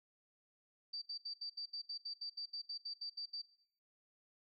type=tone bursts; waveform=sine; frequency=4649 Hz; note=D8; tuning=18 cents flat; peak=-40 dBFS; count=16; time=0.93-3.419 s; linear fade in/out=10 ms; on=89 ms; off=71 ms; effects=noise-tail reverb RT60 0.6 s tail -17 dB re dry + AAC 64 kbps